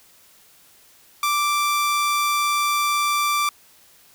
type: tone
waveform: sawtooth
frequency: 1174 Hz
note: D6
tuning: 1 cent flat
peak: -15 dBFS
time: 1.23-3.49 s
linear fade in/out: 2 ms
effects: white hiss -53 dBFS RMS until 4.14 s